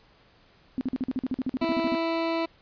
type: tone bursts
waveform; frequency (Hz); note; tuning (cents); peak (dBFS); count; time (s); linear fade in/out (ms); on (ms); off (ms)
sine; 257.6; C4; -27; -24; 16; 0.78-1.95; 0; 30; 46
type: tone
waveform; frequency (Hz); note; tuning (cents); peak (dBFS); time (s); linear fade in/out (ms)
20% pulse; 330; E4; +2; -20; 1.61-2.46; 10
effects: pink hiss -59 dBFS RMS until 2.61 s + resampled to 11025 Hz